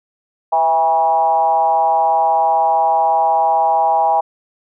sine tone with frequency modulation, 811 Hz, G#5, 41 cents flat, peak -11 dBFS, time 0.52-4.21 s, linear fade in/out 10 ms, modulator 155 Hz, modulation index 0.93, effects none

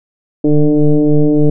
sine tone with frequency modulation, 148.3 Hz, D3, 17 cents sharp, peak -6 dBFS, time 0.44-1.5 s, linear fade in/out 5 ms, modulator 150 Hz, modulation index 2, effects none

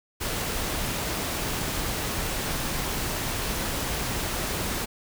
pink noise, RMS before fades -29 dBFS, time 0.2-4.86 s, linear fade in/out 20 ms, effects none

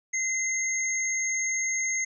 sine tone pair together, 2061 / 6451 Hz, C7 / G8, -27 / +49 cents, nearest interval octave + minor sixth, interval 1976 cents, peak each -28 dBFS, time 0.13-2.05 s, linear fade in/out 10 ms, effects none

